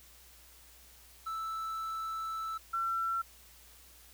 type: tone pair in turn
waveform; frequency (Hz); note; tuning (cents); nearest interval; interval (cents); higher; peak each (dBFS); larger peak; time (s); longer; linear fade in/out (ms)
triangle / sine; 1318.5 / 1349.3; E6 / E6; 0 / +40; unison; 40; second; -33 / -30; second; 1.26-2.58 / 2.73-3.22; first; 10
effects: added 60 Hz sine -61 dBFS peak until 4.13 s + white hiss -58 dBFS RMS until 4.13 s